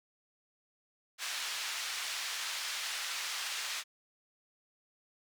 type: band-pass noise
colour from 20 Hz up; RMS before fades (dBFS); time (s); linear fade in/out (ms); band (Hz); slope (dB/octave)
white; -38; 1.18-3.84; 50; 1200 to 5100; 12
effects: none